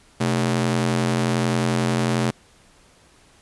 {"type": "ring-modulated tone", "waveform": "sawtooth", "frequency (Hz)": 172.5, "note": "F3", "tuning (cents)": -21, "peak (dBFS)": -12, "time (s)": [0.2, 2.31], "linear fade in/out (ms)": 10, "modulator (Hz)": 45.6, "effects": ["pink hiss -54 dBFS RMS until 3.41 s", "resampled to 24000 Hz"]}